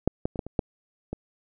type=clicks; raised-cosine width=2 ms; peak=-7 / -12 / -22 / -14 / -23 / -9 / -18 dBFS; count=7; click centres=0.076 / 0.255 / 0.358 / 0.392 / 0.466 / 0.592 / 1.13 s; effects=none